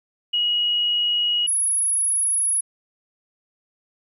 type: tone pair in turn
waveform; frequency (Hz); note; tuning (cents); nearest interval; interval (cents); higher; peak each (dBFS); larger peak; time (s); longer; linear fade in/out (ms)
sine; 2900 / 10491; F#7 / E9; -35 / -9; octave + minor seventh; 2226; second; -18; neither; 0.33-1.47 / 1.47-2.61; neither; 10
effects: 10-bit